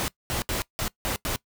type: noise bursts at uneven times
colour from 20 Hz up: pink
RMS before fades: -28 dBFS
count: 6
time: 0-0.08 / 0.3-0.42 / 0.49-0.62 / 0.79-0.88 / 1.05-1.16 / 1.25-1.36 s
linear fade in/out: 0 ms
effects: noise-tail reverb RT60 0.1 s tail -21 dB re dry